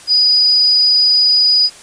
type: tone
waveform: sine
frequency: 4937 Hz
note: D#8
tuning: 14 cents flat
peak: -8 dBFS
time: 0.07-1.7 s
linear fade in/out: 50 ms
effects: white hiss -38 dBFS RMS until 1.82 s + resampled to 22050 Hz